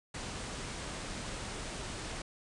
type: low-pass noise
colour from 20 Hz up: pink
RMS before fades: -41 dBFS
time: 0.14-2.22 s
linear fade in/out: 5 ms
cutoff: 9600 Hz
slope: 96 dB/octave
effects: none